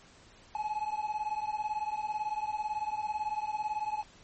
triangle beating tone pair, 844 / 862 Hz, G#5 / A5, +28 / -36 cents, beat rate 18 Hz, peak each -32 / -33 dBFS, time 0.55-4.03 s, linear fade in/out 2 ms, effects pink hiss -57 dBFS RMS until 4.23 s + MP3 32 kbps

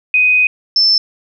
sine tone pair in turn, 2500 / 5297 Hz, D#7 / E8, +8 / +8 cents, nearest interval octave + minor second, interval 1300 cents, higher second, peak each -8 dBFS, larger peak neither, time 0.14-0.47 / 0.76-0.98 s, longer first, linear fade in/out 2 ms, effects none

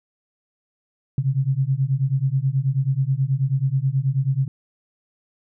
sine beating tone pair, 130 / 139.3 Hz, C3 / C#3, -11 / +9 cents, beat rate 9.3 Hz, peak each -21 dBFS, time 1.18-4.48 s, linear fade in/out 2 ms, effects none

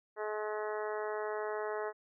harmonic tone, 212.8 Hz, G#3, 42 cents sharp, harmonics 2 / 3 / 4 / 5 / 6 / 7 / 8 / 9, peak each -37 / -41 / -43 / -45 / -47 / -48 / -49 / -50 dBFS, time 0.16-1.93 s, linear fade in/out 50 ms, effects none

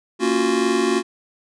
square chord, Gb major seventh, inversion first, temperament just, 231.2 / 277.5 / 346.9 / 370 Hz, Bb3 / Db4 / F4 / Gb4, -14 / +2 / -12 / 0 cents, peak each -25 / -26 / -23 / -21 dBFS, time 0.19-1.03 s, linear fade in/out 50 ms, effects resampled to 22050 Hz

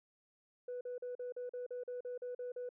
sine tone bursts, 493.5 Hz, B4, 1 cent flat, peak -38 dBFS, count 12, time 0.68-2.691 s, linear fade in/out 5 ms, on 130 ms, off 41 ms, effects tanh soft clip ceiling -37 dBFS

